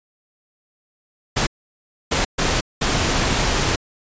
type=noise bursts at uneven times; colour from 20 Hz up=pink; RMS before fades=-19 dBFS; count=4; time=1.36-1.47 / 2.11-2.25 / 2.38-2.61 / 2.81-3.76 s; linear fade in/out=10 ms; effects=resampled to 16000 Hz